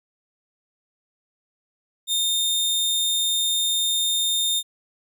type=tone; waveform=sawtooth; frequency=3642 Hz; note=A#7; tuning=41 cents flat; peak=-17 dBFS; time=2.07-4.63 s; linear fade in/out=50 ms; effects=none